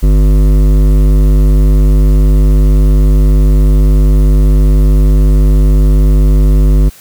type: tone with hard clipping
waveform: triangle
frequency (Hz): 50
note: G1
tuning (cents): +35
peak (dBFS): -6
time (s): 0.02-6.9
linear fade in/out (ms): 20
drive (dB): 18
effects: white hiss -38 dBFS RMS until 7 s